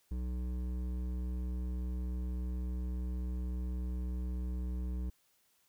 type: tone with hard clipping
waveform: sine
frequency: 61.74 Hz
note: B1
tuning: in tune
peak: -36 dBFS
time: 0.11-5.1 s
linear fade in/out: 5 ms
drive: 11 dB
effects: white hiss -72 dBFS RMS until 5.68 s